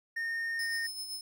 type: tone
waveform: triangle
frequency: 1834 Hz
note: A#6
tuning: 29 cents flat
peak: -30 dBFS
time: 0.16-0.87 s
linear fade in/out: 10 ms
type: tone with tremolo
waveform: sawtooth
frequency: 5210 Hz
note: E8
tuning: 21 cents flat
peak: -33 dBFS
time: 0.59-1.21 s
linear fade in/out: 2 ms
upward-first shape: sine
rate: 7.8 Hz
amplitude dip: 50%
effects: none